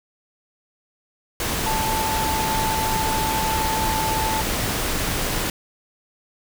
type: tone in noise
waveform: sine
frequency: 880 Hz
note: A5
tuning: in tune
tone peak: -23 dBFS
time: 1.66-4.41 s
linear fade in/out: 2 ms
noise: pink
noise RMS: -24 dBFS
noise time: 1.4-5.5 s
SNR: -2 dB
effects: none